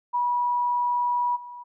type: tone with level steps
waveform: sine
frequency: 972 Hz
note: B5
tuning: 28 cents flat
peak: -21 / -37 dBFS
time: 0.13-1.64 s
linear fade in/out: 20 ms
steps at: 1.35 s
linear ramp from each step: 20 ms
effects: none